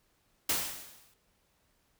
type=noise with exponential decay; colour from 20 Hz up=white; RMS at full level=-27 dBFS; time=0.49-1.14 s; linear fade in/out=5 ms; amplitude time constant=140 ms; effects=pink hiss -72 dBFS RMS until 1.99 s